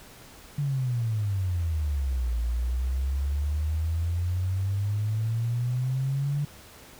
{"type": "exponential two-way sweep", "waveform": "sine", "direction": "down then up", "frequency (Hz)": [146.83, 57, 146.83], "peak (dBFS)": -24, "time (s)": [0.58, 6.45], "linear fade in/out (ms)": 5, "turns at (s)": 2.37, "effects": ["pink hiss -49 dBFS RMS until 6.99 s"]}